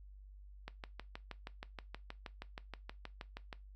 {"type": "click train", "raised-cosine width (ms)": 0.3, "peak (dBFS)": -28, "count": 19, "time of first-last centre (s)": [0.68, 3.528], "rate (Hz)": 6.32, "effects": ["noise-tail reverb RT60 0.2 s tail -18 dB re dry", "added 49 Hz sine -52 dBFS peak until 3.75 s"]}